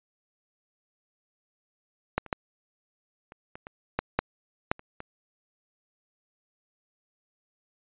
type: clicks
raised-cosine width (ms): 0.5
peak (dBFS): -9 / -28 / -11 / -30 / -26 / -25 / -10 / -7 / -8 / -30 / -23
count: 11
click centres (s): 2.18 / 2.263 / 2.328 / 3.321 / 3.555 / 3.669 / 3.99 / 4.19 / 4.715 / 4.794 / 5.004
effects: resampled to 8000 Hz